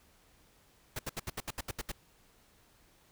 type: noise bursts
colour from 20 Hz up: pink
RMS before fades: -37 dBFS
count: 10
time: 0.96-1.918 s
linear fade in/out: 5 ms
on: 31 ms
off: 72 ms
effects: pink hiss -65 dBFS RMS until 3.11 s